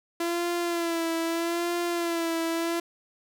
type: tone with vibrato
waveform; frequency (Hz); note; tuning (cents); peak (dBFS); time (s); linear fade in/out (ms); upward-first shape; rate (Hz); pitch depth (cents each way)
sawtooth; 338; E4; +43; -22; 0.2-2.8; 5; sine; 0.79; 44
effects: none